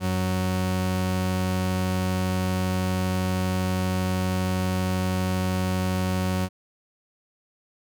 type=tone pair together; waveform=45% pulse; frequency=92.6 / 185.2 Hz; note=F#2 / F#3; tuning=+2 / +2 cents; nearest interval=octave; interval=1200 cents; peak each=-26 dBFS; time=0-6.49 s; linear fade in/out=50 ms; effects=none